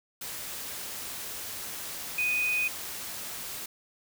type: tone in noise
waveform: sine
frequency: 2489 Hz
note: D#7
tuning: in tune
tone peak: -25 dBFS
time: 2.18-2.68 s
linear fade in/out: 5 ms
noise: white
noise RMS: -38 dBFS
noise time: 0.21-3.66 s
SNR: +10 dB
effects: none